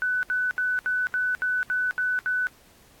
sine tone bursts, 1496 Hz, F#6, 19 cents sharp, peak -22 dBFS, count 9, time 0.02-2.47 s, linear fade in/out 0 ms, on 210 ms, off 70 ms, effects pink hiss -56 dBFS RMS until 3 s + AAC 64 kbps

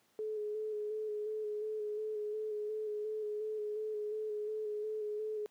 sine tone with vibrato, 426.1 Hz, G#4, 44 cents sharp, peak -35 dBFS, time 0.19-5.46 s, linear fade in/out 0 ms, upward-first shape square, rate 2.8 Hz, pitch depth 22 cents each way, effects pink hiss -71 dBFS RMS until 5.5 s + high-pass 200 Hz 12 dB/octave

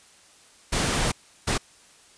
pink noise bursts at uneven times, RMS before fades -24 dBFS, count 2, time 0.72-1.12 / 1.47-1.58 s, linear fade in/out 10 ms, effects white hiss -54 dBFS RMS until 2.17 s + resampled to 22050 Hz

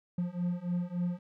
triangle beating tone pair, 174.61 / 178.11 Hz, F3 / F3, 0 / +34 cents, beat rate 3.5 Hz, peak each -32 / -31 dBFS, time 0.18-1.19 s, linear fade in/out 5 ms, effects none

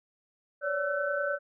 sine tone cluster, 546 / 576 / 1335 / 1517 Hz, C#5 / D5 / E6 / F#6, -26 / -34 / +22 / +43 cents, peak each -38 / -30 / -37 / -32 dBFS, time 0.61-1.39 s, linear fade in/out 50 ms, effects none

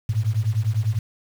sine beating tone pair, 103.83 / 113.83 Hz, G#2 / A#2, 0 / -41 cents, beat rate 10 Hz, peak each -22 dBFS, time 0.09-0.99 s, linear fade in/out 5 ms, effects 7-bit

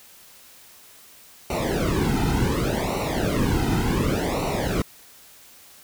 brown noise with flanger, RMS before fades -23 dBFS, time 1.5-4.82 s, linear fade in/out 2 ms, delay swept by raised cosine 0.6 to 1.8 ms, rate 0.68 Hz, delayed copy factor -1, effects white hiss -49 dBFS RMS until 5.83 s

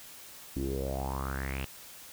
sawtooth tone with low-pass filter sweep, 67 Hz, C2, 42 cents sharp, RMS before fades -34 dBFS, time 0.56-1.65 s, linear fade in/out 5 ms, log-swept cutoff 290 to 2900 Hz, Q 6.4, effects white hiss -49 dBFS RMS until 2.12 s

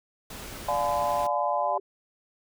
pink noise, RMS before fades -40 dBFS, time 0.3-1.27 s, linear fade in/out 5 ms
sine chord, D diminished seventh, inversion none, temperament just, 587.3 / 704.8 / 845.8 / 1014.9 Hz, D5 / F5 / Ab5 / Cb6, 0 / +16 / +31 / +47 cents, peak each -29 dBFS, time 0.68-1.78 s, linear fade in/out 5 ms
sine tone with exponential growth, 392 Hz, G4, in tune, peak -35 dBFS, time 1.34-1.8 s, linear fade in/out 5 ms, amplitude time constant 100 ms
effects none

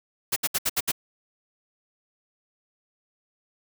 white noise bursts, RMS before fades -24 dBFS, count 6, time 0.32-0.918 s, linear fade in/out 10 ms, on 43 ms, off 68 ms, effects none

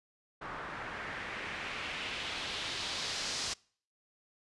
white noise with low-pass filter sweep, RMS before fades -39 dBFS, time 0.41-3.54 s, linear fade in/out 10 ms, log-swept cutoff 1300 to 5700 Hz, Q 1.7, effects noise-tail reverb RT60 0.5 s tail -25 dB re dry + resampled to 24000 Hz

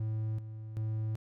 triangle tone with tremolo, 109.4 Hz, A2, 9 cents flat, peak -29 dBFS, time 0-1.16 s, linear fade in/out 5 ms, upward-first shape square, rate 1.3 Hz, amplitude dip 65%, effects none

